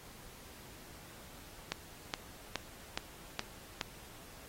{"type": "click train", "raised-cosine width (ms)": 0.2, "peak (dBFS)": -15, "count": 6, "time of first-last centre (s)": [1.72, 3.812], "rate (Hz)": 2.39, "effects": ["pink hiss -54 dBFS RMS until 4.48 s", "AAC 48 kbps"]}